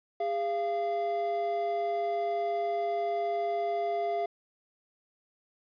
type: tone pair together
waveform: triangle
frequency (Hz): 407.8 / 686.8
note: G#4 / F5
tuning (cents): -32 / -29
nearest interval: major sixth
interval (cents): 903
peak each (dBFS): -31 / -27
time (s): 0.2-4.26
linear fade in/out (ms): 5
effects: resampled to 11025 Hz + 10-bit